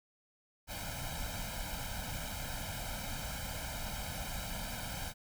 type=noise with comb filter; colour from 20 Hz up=pink; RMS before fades=-40 dBFS; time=0.67-5.14 s; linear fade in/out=50 ms; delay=1.3 ms; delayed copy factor=+0.95; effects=none

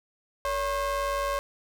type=ring-modulated tone; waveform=square; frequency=258.1 Hz; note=C4; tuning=23 cents flat; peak=-24 dBFS; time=0.45-1.39 s; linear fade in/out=0 ms; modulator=824 Hz; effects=none

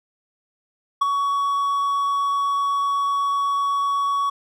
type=tone with ADSR envelope; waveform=triangle; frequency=1123 Hz; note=C#6; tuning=22 cents sharp; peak=-11 dBFS; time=1.01-4.3 s; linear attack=10 ms; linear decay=16 ms; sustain=-6 dB; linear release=8 ms; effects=none

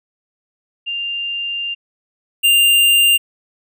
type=tone pair in turn; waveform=sine / square; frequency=2794 / 2794 Hz; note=F7 / F7; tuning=0 / 0 cents; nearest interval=unison; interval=0 cents; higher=neither; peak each=-20 / -10 dBFS; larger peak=second; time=0.86-1.75 / 2.43-3.18 s; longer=first; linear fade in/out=20 ms; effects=none

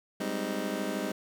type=chord; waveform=25% pulse; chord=Ab major seventh; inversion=third; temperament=just; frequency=194.67 / 207.7 / 259.6 / 311.5 Hz; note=G3 / Ab3 / C4 / Eb4; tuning=-12 / 0 / -13 / +2 cents; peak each=-33 dBFS; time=0.2-1.12 s; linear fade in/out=5 ms; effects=none

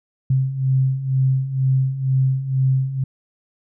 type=beating tone pair; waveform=sine; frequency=130.81 / 132.91 Hz; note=C3 / C3; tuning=0 / +28 cents; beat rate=2.1 Hz; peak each=-22 / -17 dBFS; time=0.3-3.04 s; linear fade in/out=5 ms; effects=none

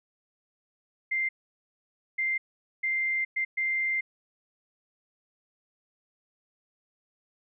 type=tone bursts at uneven times; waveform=sine; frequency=2093 Hz; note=C7; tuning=in tune; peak=-25 dBFS; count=5; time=1.11-1.29 / 2.18-2.38 / 2.83-3.25 / 3.36-3.45 / 3.57-4.01 s; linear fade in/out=10 ms; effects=none

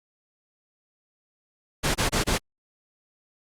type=noise bursts; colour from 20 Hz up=pink; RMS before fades=-23 dBFS; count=4; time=1.83-2.385 s; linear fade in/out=20 ms; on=120 ms; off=25 ms; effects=low-pass 10000 Hz 12 dB/octave + Opus 48 kbps

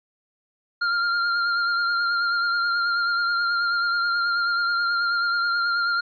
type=tone with vibrato; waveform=square; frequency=1396.9 Hz; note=F6; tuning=in tune; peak=-21 dBFS; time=0.81-6.01 s; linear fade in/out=10 ms; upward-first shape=sine; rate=9.3 Hz; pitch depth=25 cents each way; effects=resampled to 11025 Hz

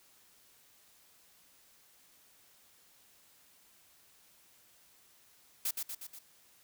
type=noise with echo; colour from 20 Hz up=blue; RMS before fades=-33 dBFS; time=5.65-5.71 s; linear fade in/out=5 ms; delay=120 ms; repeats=4; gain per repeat=-4 dB; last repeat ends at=6.19 s; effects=white hiss -64 dBFS RMS until 6.63 s

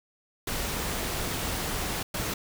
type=noise bursts at uneven times; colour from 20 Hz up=pink; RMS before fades=-31 dBFS; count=2; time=0.47-2.03 / 2.14-2.34 s; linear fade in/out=5 ms; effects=none

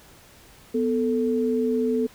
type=tone pair together; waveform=sine; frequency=247.7 / 441.4 Hz; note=B3 / A4; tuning=+5 / +5 cents; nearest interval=minor seventh; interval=1000 cents; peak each=-23 dBFS; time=0.74-2.07 s; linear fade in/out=10 ms; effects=pink hiss -51 dBFS RMS until 2.14 s

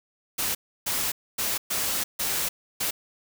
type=noise bursts at uneven times; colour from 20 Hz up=white; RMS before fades=-27 dBFS; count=6; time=0.38-0.55 / 0.86-1.12 / 1.38-1.58 / 1.7-2.04 / 2.19-2.49 / 2.8-2.91 s; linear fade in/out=10 ms; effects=none

